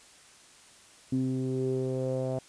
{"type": "tone with low-pass filter sweep", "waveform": "sawtooth", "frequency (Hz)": 130, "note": "C3", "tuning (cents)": -11, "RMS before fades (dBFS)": -30, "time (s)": [1.12, 2.39], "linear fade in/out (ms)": 5, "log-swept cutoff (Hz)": [270, 630], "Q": 5.6, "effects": ["white hiss -55 dBFS RMS until 2.48 s", "resampled to 22050 Hz"]}